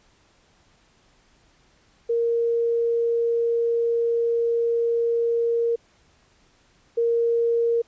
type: tone pair in turn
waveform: sine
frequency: 466.2 / 466.2 Hz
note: A#4 / A#4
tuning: 0 / 0 cents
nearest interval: unison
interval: 0 cents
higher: neither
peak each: -19 / -18 dBFS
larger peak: second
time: 2.09-5.76 / 6.97-7.82 s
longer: first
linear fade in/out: 10 ms
effects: pink hiss -60 dBFS RMS until 7.87 s + resampled to 16000 Hz